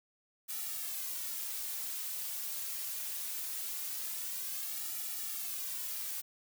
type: noise with flanger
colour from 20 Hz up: blue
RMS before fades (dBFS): -39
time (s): 0.48-6.22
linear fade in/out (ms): 20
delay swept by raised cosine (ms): 1.9 to 4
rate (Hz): 0.22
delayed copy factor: -0.8
effects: none